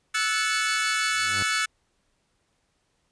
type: chord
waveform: sawtooth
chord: F# minor seventh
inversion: third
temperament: equal with one note detuned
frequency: 1318.5 / 1480 / 1733.8 / 2217 Hz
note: E6 / F#6 / A6 / C#7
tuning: 0 / 0 / -26 / 0 cents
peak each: -25 dBFS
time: 0.14-1.66 s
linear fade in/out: 10 ms
type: tone with exponential growth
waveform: sawtooth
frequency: 98 Hz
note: G2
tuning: in tune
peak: -26 dBFS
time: 1.02-1.43 s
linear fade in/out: 5 ms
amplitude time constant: 87 ms
effects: pink hiss -71 dBFS RMS until 3.11 s + resampled to 22050 Hz